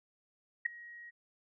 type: tone with ADSR envelope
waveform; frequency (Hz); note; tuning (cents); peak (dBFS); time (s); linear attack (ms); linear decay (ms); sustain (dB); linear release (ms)
sine; 1893; A#6; +26; -24; 0.65-1.11; 11; 4; -23; 22
effects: none